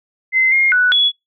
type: tone with pitch steps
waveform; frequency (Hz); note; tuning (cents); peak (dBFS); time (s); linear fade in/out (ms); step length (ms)
sine; 2061 / 2133 / 1481 / 3384; C7 / C7 / F#6 / G#7; -27 / +33 / +1 / +32; -10; 0.32-1.12; 50; 200
effects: noise-tail reverb RT60 0.2 s tail -25 dB re dry